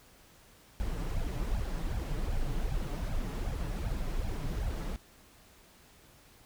brown noise with flanger, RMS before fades -33 dBFS, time 0.8-4.96 s, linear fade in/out 0 ms, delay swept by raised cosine 1.2 to 7.1 ms, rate 2.6 Hz, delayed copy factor +0.9, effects pink hiss -59 dBFS RMS until 6.45 s

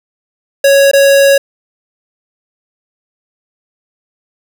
square tone with dropouts, 554.4 Hz, C#5, in tune, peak -5 dBFS, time 0.64-1.38 s, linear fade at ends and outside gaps 5 ms, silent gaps 0.914-0.933 s, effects none

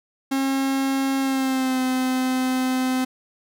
45% pulse tone with pitch glide, 270 to 257.4 Hz, C#4 to C4, -45 to -28 cents, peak -20 dBFS, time 0.31-3.05 s, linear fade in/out 10 ms, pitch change -83 cents, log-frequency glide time 1.2-1.8 s, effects none

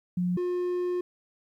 sine / triangle tone pair in turn, 178.7 / 357.4 Hz, F3 / F4, +40 / +40 cents, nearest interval octave, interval 1200 cents, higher second, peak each -24 dBFS, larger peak neither, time 0.17-0.37 / 0.37-1.01 s, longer second, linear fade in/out 5 ms, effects 11-bit

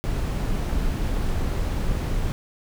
brown noise, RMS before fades -24 dBFS, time 0.04-2.32 s, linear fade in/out 0 ms, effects none

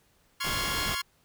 15% pulse chord, Db major seventh, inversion third, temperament equal with one note detuned, 1046.5 / 1108.7 / 1396.9 / 1680.5 Hz, C6 / Db6 / F6 / Ab6, 0 / 0 / 0 / +20 cents, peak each -29 dBFS, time 0.4-1.02 s, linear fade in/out 10 ms
pink noise, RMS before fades -34 dBFS, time 0.44-0.95 s, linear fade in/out 5 ms
effects pink hiss -66 dBFS RMS until 1.24 s

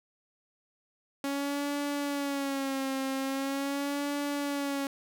sawtooth tone with vibrato, 277.2 Hz, C#4, in tune, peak -26 dBFS, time 1.24-4.87 s, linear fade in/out 2 ms, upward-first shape sine, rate 0.42 Hz, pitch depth 62 cents each way, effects none

